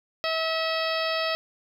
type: harmonic tone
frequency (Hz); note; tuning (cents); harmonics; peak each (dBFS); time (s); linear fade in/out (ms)
646; E5; -35; 1 / 2 / 3 / 4 / 5 / 6 / 7 / 8; -28 / -31 / -33 / -34 / -35 / -36 / -36 / -37; 0.24-1.35; 0
effects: 9-bit